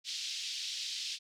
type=band-pass noise; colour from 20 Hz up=white; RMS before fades=-39 dBFS; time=0.04-1.19 s; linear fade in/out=50 ms; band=3000 to 5200 Hz; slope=24 dB/octave; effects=none

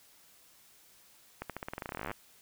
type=accelerating click train; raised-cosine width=0.5 ms; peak=-22 dBFS; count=23; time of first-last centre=1.42-2.114 s; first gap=77 ms; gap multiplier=0.9; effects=white hiss -61 dBFS RMS until 2.41 s

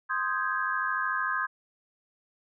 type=chord; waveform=sine; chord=Ab major seventh; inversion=first; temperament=equal; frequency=1046.5 / 1244.5 / 1568 / 1661.2 Hz; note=C6 / Eb6 / G6 / Ab6; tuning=0 / 0 / 0 / 0 cents; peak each=-32 dBFS; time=0.09-1.47 s; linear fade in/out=20 ms; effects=none

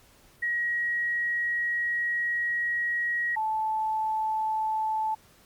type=tone pair in turn; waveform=sine; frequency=1900 / 872.7 Hz; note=A#6 / A5; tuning=+33 / -14 cents; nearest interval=octave + minor second; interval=1347 cents; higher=first; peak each=-25 dBFS; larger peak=neither; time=0.42-3.36 / 3.36-5.15 s; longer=first; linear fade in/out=10 ms; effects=pink hiss -58 dBFS RMS until 5.45 s + Opus 48 kbps

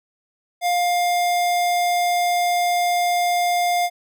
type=tone; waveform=square; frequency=705 Hz; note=F5; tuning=16 cents sharp; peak=-18 dBFS; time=0.61-3.9 s; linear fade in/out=50 ms; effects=none

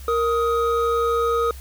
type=tone pair together; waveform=triangle; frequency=466.2 / 1255.4 Hz; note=A#4 / D#6; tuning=0 / +15 cents; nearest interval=octave + perfect fourth; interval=1715 cents; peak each=-18 / -20 dBFS; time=0.08-1.51 s; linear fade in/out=2 ms; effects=added 66 Hz sine -35 dBFS peak until 1.6 s + white hiss -46 dBFS RMS until 1.6 s

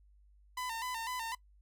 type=tone with vibrato; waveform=sawtooth; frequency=955 Hz; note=A#5; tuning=42 cents sharp; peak=-33 dBFS; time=0.57-1.35 s; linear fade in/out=5 ms; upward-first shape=square; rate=4 Hz; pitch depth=86 cents each way; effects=noise-tail reverb RT60 0.1 s tail -20 dB re dry + added 50 Hz sine -60 dBFS peak until 1.61 s

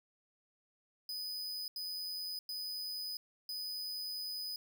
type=tone bursts at uneven times; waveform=45% pulse; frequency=4995 Hz; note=D#8; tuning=6 cents sharp; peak=-38 dBFS; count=4; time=1.09-1.68 / 1.76-2.39 / 2.49-3.17 / 3.49-4.56 s; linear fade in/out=2 ms; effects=12-bit

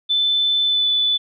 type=tone with pitch glide; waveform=sine; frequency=3520 to 3484 Hz; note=A7 to A7; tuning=0 to -18 cents; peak=-15 dBFS; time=0.09-1.18 s; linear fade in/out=20 ms; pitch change=-18 cents; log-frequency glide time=0.65-0.88 s; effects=none

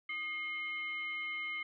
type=tone with frequency modulation; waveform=sine; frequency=2138 Hz; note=C7; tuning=37 cents sharp; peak=-36 dBFS; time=0.09-1.63 s; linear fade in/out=5 ms; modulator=909 Hz; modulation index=0.56; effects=none

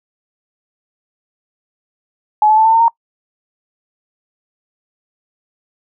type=tone with pitch steps; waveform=sine; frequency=850 / 864.4 / 879 / 893.8 / 908.9 / 924.3 Hz; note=G#5 / A5 / A5 / A5 / A#5 / A#5; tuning=+40 / -31 / -2 / +27 / -44 / -15 cents; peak=-7 dBFS; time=2.42-2.882 s; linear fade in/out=2 ms; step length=77 ms; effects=noise-tail reverb RT60 0.1 s tail -24 dB re dry

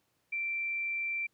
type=tone; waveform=sine; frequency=2349 Hz; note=D7; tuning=in tune; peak=-31 dBFS; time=0.32-1.27 s; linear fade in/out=10 ms; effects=pink hiss -75 dBFS RMS until 1.33 s + high-pass 100 Hz 12 dB/octave

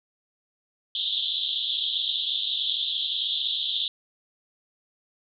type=band-pass noise; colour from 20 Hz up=pink; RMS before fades=-28 dBFS; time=0.95-3.88 s; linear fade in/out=2 ms; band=3200 to 3800 Hz; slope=96 dB/octave; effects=none

